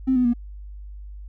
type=tone with pitch steps; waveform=triangle; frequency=261.6 / 250.2 / 239.3 Hz; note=C4 / B3 / A#3; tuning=0 / +23 / +46 cents; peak=-12 dBFS; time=0.07-0.337 s; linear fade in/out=20 ms; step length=89 ms; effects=tanh soft clip ceiling -14 dBFS + added 50 Hz sine -35 dBFS peak until 1.28 s